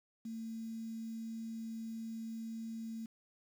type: tone with quantisation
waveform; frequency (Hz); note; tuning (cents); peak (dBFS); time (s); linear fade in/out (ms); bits
sine; 225.2; A3; +40; -40; 0.25-3.06; 5; 10
effects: none